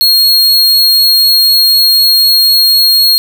45% pulse tone, 4276 Hz, C8, 37 cents sharp, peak -4 dBFS, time 0.01-3.18 s, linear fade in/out 0 ms, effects 7-bit

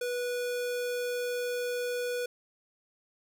square tone, 489.7 Hz, B4, 15 cents flat, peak -31 dBFS, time 0.01-2.26 s, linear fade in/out 5 ms, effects none

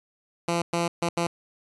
10% pulse tone bursts at uneven times, 170.6 Hz, F3, 40 cents flat, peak -15 dBFS, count 4, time 0.48-0.62 / 0.73-0.88 / 1.02-1.09 / 1.17-1.27 s, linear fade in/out 5 ms, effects resampled to 24000 Hz

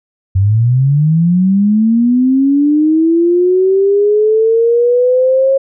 sine linear sweep, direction up, 92.5 to 544 Hz, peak -7 dBFS, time 0.35-5.58 s, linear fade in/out 10 ms, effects none

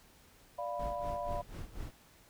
sine chord, B diminished, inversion first, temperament equal, 587.3 / 698.5 / 987.8 Hz, D5 / F5 / B5, 0 / 0 / 0 cents, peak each -39 / -39 / -41 dBFS, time 0.58-1.42 s, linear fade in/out 10 ms
brown noise with tremolo, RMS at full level -40 dBFS, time 0.79-1.91 s, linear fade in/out 5 ms, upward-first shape sine, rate 4.1 Hz, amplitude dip 85%
effects pink hiss -62 dBFS RMS until 2.29 s

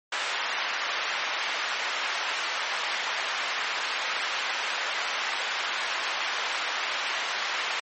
white band-pass noise, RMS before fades -30 dBFS, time 0.12-7.8 s, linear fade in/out 5 ms, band 790 to 2600 Hz, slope 12 dB/octave, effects MP3 32 kbps

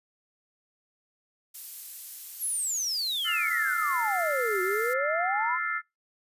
violet noise, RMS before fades -38 dBFS, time 1.54-4.94 s, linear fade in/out 10 ms
sine exponential two-way sweep, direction down then up, 11980 to 361 to 1060 Hz, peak -27 dBFS, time 2.39-5.59 s, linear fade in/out 50 ms, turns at 4.62 s
sine chord, F major seventh, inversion third, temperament equal, 1318.5 / 1396.9 / 1760 / 2093 Hz, E6 / F6 / A6 / C7, 0 / 0 / 0 / 0 cents, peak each -33 dBFS, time 3.24-5.82 s, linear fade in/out 50 ms
effects noise-tail reverb RT60 0.2 s tail -25 dB re dry + resampled to 32000 Hz

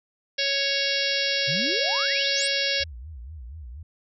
harmonic tone, 554.4 Hz, C#5, in tune, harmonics 1 / 3 / 4 / 5 / 6 / 7 / 8 / 9 / 10, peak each -31 / -31 / -31 / -31 / -31 / -31 / -31 / -31 / -31 dBFS, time 0.38-2.84 s, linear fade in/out 10 ms
sine exponential sweep, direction up, 123.47 to 9390 Hz, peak -29 dBFS, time 1.47-2.48 s, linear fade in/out 20 ms
sine tone with vibrato, 69 Hz, C#2, 7 cents flat, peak -36 dBFS, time 2.8-3.83 s, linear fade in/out 5 ms, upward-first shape sine, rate 4.2 Hz, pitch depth 300 cents each way
effects none

